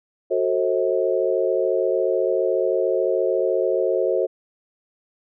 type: chord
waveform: sine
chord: F# diminished seventh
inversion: none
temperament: just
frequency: 370 / 444 / 532.8 / 639.4 Hz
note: F#4 / A4 / C5 / Eb5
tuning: 0 / +16 / +31 / +47 cents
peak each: -23 / -24 / -22 / -26 dBFS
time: 0.3-4.27 s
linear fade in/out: 20 ms
effects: none